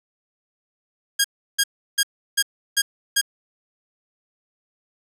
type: tone bursts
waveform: 10% pulse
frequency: 1627 Hz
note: G#6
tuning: 36 cents flat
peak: -7 dBFS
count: 6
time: 1.19-3.214 s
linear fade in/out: 10 ms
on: 54 ms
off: 340 ms
effects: none